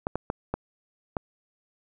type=clicks; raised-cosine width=1 ms; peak=-13 dBFS; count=5; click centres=0.069 / 0.156 / 0.301 / 0.54 / 1.168 s; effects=none